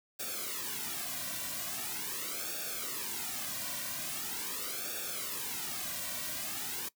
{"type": "noise with flanger", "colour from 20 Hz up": "white", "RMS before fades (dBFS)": -38, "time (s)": [0.19, 6.89], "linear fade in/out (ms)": 10, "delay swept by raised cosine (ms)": [0.98, 2.38], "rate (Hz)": 0.42, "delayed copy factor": -0.9, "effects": ["noise-tail reverb RT60 0.1 s tail -20 dB re dry"]}